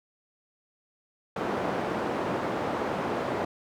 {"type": "band-pass noise", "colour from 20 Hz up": "white", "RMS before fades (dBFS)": -30, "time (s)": [1.36, 3.45], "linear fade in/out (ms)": 5, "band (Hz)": [150, 790], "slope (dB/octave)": 12, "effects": []}